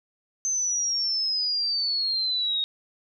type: exponential sweep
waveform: sine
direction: down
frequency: 6250 to 3731 Hz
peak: -23 dBFS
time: 0.45-2.64 s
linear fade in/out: 0 ms
effects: none